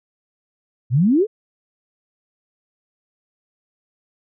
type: exponential sweep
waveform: sine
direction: up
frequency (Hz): 111.2 to 466.2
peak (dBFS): -12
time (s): 0.9-1.27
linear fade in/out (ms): 50
effects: none